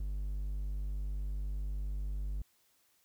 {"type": "tone", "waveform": "triangle", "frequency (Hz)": 50, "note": "G1", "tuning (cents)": 35, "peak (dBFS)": -32, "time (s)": [0, 2.42], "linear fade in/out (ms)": 5, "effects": ["white hiss -71 dBFS RMS until 3.04 s"]}